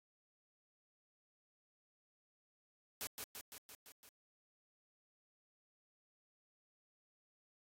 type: noise with echo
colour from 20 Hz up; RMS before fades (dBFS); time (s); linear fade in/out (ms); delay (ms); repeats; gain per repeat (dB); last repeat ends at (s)
white; -43; 3.01-3.07; 0; 170; 6; -3; 4.09
effects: AAC 48 kbps